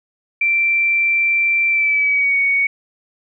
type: tone with pitch glide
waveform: sine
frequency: 2349 to 2233 Hz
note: D7 to C#7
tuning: 0 to +12 cents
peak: -13 dBFS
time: 0.41-2.67 s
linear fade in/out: 5 ms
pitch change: -88 cents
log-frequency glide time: 1.68-2.38 s
effects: none